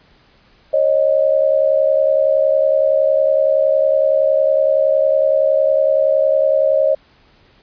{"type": "tone pair together", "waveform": "sine", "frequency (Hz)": [546, 616.8], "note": ["C#5", "D#5"], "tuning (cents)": [-26, -15], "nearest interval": "major second", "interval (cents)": 211, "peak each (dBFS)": -14, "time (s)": [0.73, 6.95], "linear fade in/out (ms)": 10, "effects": ["pink hiss -52 dBFS RMS until 7.62 s", "resampled to 11025 Hz"]}